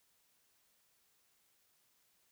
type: silence
effects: white hiss -74 dBFS RMS until 2.31 s

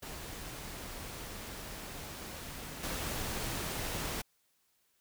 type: noise with level steps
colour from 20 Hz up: pink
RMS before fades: -44 / -37 dBFS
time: 0.02-4.22 s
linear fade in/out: 10 ms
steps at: 2.83 s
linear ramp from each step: 5 ms
effects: white hiss -74 dBFS RMS until 5 s

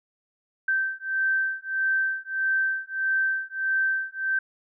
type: beating tone pair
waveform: sine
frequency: 1555 / 1556.6 Hz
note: G6 / G6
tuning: -14 / -13 cents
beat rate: 1.6 Hz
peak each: -26 dBFS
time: 0.68-4.39 s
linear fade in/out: 5 ms
effects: none

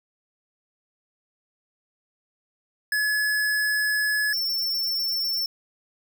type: tone pair in turn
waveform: square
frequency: 1702 / 5404 Hz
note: G#6 / E8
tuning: +42 / +42 cents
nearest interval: octave + minor sixth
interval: 2000 cents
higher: second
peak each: -22 / -24 dBFS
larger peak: first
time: 2.92-4.33 / 4.33-5.46 s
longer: first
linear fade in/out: 2 ms
effects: none

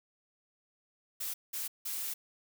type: noise bursts at uneven times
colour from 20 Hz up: blue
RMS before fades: -37 dBFS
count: 3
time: 1.2-1.34 / 1.53-1.68 / 1.85-2.14 s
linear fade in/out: 10 ms
effects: none

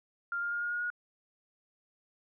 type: tone with pitch steps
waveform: sine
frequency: 1396.9 / 1406.6 / 1416.4 / 1426.3 / 1436.2 / 1446.2 Hz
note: F6 / F6 / F6 / F6 / F6 / F#6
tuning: 0 / +12 / +24 / +36 / +48 / -40 cents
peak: -31 dBFS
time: 0.32-0.902 s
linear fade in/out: 2 ms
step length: 97 ms
effects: none

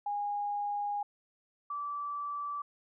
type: tone pair in turn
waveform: sine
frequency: 820 / 1159.7 Hz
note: G#5 / D6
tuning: -22 / -22 cents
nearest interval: tritone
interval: 600 cents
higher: second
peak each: -31 / -34 dBFS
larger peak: first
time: 0.06-1.03 / 1.7-2.62 s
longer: first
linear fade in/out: 5 ms
effects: none

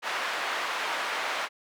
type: band-pass noise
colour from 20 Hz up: white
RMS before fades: -31 dBFS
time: 0.02-1.49 s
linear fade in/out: 50 ms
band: 650 to 2000 Hz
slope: 12 dB/octave
effects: none

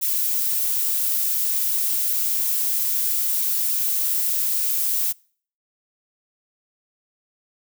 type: noise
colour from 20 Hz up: violet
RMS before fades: -22 dBFS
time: 0.01-5.13 s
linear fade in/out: 20 ms
effects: noise-tail reverb RT60 0.5 s tail -26 dB re dry

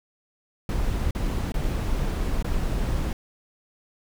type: noise with dropouts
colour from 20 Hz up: brown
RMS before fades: -25 dBFS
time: 0.69-3.13 s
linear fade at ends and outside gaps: 2 ms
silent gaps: 1.109-1.149 / 1.521-1.541 / 2.426-2.444 s
effects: none

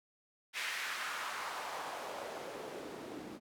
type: noise with band-pass filter sweep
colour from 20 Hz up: white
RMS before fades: -42 dBFS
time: 0.53-3.4 s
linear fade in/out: 50 ms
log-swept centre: 2100 to 260 Hz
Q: 1.7
effects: none

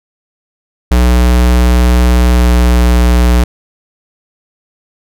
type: tone with pitch glide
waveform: square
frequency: 61 to 60.47 Hz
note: B1 to B1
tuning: -21 to -36 cents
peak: -6 dBFS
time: 0.91-3.44 s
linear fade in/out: 5 ms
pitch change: -15 cents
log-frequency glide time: 2.32-2.51 s
effects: none

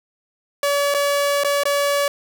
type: tone with dropouts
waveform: sawtooth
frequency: 570 Hz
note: C#5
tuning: 48 cents sharp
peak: -13 dBFS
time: 0.63-2.08 s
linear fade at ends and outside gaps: 2 ms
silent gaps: 0.941-0.946 / 1.436-1.446 / 1.635-1.654 s
effects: none

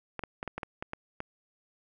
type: clicks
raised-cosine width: 0.5 ms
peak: -20 dBFS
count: 9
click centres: 0.193 / 0.237 / 0.429 / 0.477 / 0.58 / 0.632 / 0.825 / 0.934 / 1.204 s
effects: none

